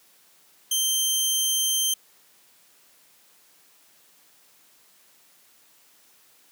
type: tone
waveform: 15% pulse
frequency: 3136 Hz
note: G7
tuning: in tune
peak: -14 dBFS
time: 0.71-1.94 s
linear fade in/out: 5 ms
effects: white hiss -58 dBFS RMS until 6.51 s + high-pass 150 Hz 12 dB/octave